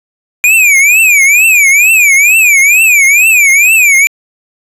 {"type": "tone with vibrato", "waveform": "square", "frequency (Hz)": 2394, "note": "D7", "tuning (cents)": 33, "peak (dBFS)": -4, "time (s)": [0.44, 4.07], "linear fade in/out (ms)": 0, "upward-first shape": "triangle", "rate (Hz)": 2.2, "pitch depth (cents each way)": 220, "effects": ["resampled to 32000 Hz"]}